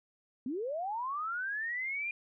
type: linear sweep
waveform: sine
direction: up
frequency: 233.1 to 2434 Hz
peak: -33 dBFS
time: 0.46-2.11 s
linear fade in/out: 2 ms
effects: none